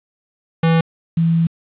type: tone pair in turn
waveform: square / sine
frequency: 164.1 / 165.72 Hz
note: E3 / E3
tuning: -8 / +9 cents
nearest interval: unison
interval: 17 cents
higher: second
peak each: -12 dBFS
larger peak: neither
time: 0.63-0.81 / 1.17-1.47 s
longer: second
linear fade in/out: 5 ms
effects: resampled to 8000 Hz + 7-bit

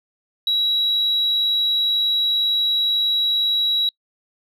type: tone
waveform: sine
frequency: 3883 Hz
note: B7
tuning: 30 cents flat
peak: -15 dBFS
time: 0.47-3.89 s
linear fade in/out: 2 ms
effects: noise-tail reverb RT60 0.1 s tail -26 dB re dry + tanh soft clip ceiling -13 dBFS

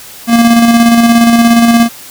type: tone with tremolo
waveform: square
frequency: 233.1 Hz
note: A#3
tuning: in tune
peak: -3 dBFS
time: 0.27-1.89 s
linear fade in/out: 50 ms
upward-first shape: square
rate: 17 Hz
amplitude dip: 35%
effects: white hiss -31 dBFS RMS until 2.1 s

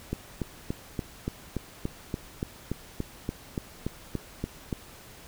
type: click train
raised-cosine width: 3 ms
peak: -16 dBFS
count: 17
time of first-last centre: 0.13-4.728 s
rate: 3.48 Hz
effects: pink hiss -49 dBFS RMS until 5.27 s

